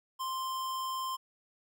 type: tone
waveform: square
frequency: 1046.5 Hz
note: C6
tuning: in tune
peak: -34 dBFS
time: 0.19-1.17 s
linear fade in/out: 20 ms
effects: none